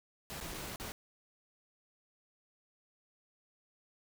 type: noise with dropouts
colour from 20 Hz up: pink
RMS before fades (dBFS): -43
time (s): 0.3-0.92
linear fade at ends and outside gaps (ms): 0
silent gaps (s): 0.403-0.41 / 0.539-0.543 / 0.759-0.799
effects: none